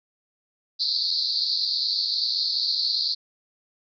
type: band-pass noise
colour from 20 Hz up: white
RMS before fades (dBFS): -25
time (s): 0.79-3.15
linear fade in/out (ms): 20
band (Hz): 4100 to 4700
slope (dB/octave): 96
effects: none